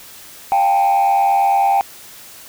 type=tone with frequency modulation; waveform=sine; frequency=792 Hz; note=G5; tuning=18 cents sharp; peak=-9 dBFS; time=0.52-1.81 s; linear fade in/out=0 ms; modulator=89.1 Hz; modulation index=0.68; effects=tanh soft clip ceiling -10 dBFS + white hiss -39 dBFS RMS until 2.48 s